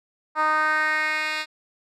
10% pulse tone with band-pass filter sweep, 308.8 Hz, D#4, 13 cents flat, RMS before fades -23 dBFS, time 0.35-1.46 s, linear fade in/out 50 ms, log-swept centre 1100 to 3100 Hz, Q 2.7, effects none

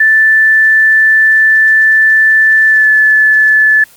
sine tone with pitch glide, 1760 to 1734.8 Hz, A6 to A6, 0 to -25 cents, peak -4 dBFS, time 0-3.84 s, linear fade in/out 5 ms, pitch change -25 cents, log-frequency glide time 2.67-2.88 s, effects white hiss -41 dBFS RMS until 3.96 s + Opus 24 kbps

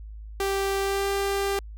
sawtooth tone with pitch glide, 392 to 396.3 Hz, G4 to G4, 0 to +19 cents, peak -20 dBFS, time 0.4-1.59 s, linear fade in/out 2 ms, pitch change +19 cents, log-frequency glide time 0.8-1.08 s, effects added 53 Hz sine -37 dBFS peak until 1.77 s

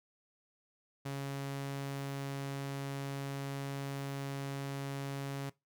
sawtooth tone, 138.5 Hz, C#3, 1 cent flat, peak -33 dBFS, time 1.05-5.5 s, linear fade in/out 10 ms, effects noise-tail reverb RT60 0.2 s tail -20 dB re dry

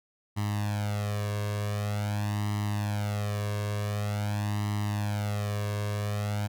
sawtooth tone with flanger, 103.83 Hz, G#2, in tune, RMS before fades -30 dBFS, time 0.36-6.48 s, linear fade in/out 20 ms, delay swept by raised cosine 1 to 1.84 ms, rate 0.46 Hz, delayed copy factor +0.9, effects none

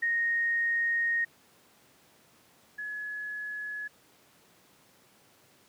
sine tone pair in turn, 1861 / 1695.4 Hz, A#6 / G#6, -3 / +35 cents, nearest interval major second, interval 162 cents, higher first, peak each -25 / -34 dBFS, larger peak first, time 0.02-1.25 / 2.78-3.88 s, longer first, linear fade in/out 10 ms, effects pink hiss -61 dBFS RMS until 5.68 s + high-pass 150 Hz 12 dB/octave

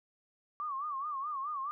sine tone with vibrato, 1143 Hz, D6, 47 cents flat, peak -34 dBFS, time 0.6-1.71 s, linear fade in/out 0 ms, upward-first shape sine, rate 4.7 Hz, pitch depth 130 cents each way, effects none

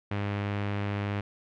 sawtooth tone with low-pass filter, 101.6 Hz, G#2, 38 cents flat, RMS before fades -31 dBFS, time 0.11-1.21 s, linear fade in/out 5 ms, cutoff 2500 Hz, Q 1.5, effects none

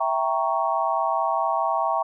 sine chord, E diminished seventh, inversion none, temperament equal, 659.3 / 784 / 932.3 / 1108.7 Hz, E5 / G5 / Bb5 / Db6, 0 / 0 / 0 / 0 cents, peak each -26 dBFS, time 0-2.03 s, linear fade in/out 10 ms, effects none

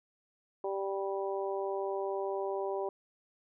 harmonic tone, 195.6 Hz, G3, 4 cents flat, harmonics 2 / 3 / 4 / 5, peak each -34 / -38 / -40 / -42 dBFS, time 0.64-2.89 s, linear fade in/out 2 ms, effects none

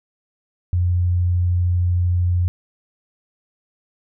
sine tone, 88.7 Hz, F2, 27 cents sharp, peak -15 dBFS, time 0.73-2.48 s, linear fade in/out 0 ms, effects none

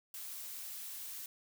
blue noise, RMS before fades -45 dBFS, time 0.14-1.26 s, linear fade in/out 2 ms, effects none

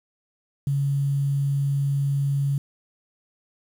sine tone with quantisation, 140 Hz, C#3, 18 cents sharp, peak -20 dBFS, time 0.67-2.58 s, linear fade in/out 2 ms, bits 8, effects none

